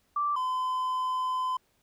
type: tone pair in turn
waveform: sine / triangle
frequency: 1170 / 1020.7 Hz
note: D6 / C6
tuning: -7 / -43 cents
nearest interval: major second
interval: 236 cents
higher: first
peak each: -25 dBFS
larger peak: neither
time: 0.16-0.36 / 0.36-1.57 s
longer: second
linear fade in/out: 5 ms
effects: pink hiss -70 dBFS RMS until 1.82 s